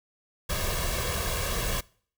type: noise with comb filter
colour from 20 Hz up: pink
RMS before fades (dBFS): -29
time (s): 0.49-1.81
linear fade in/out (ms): 10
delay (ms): 1.8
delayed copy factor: +0.7
effects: noise-tail reverb RT60 0.5 s tail -23 dB re dry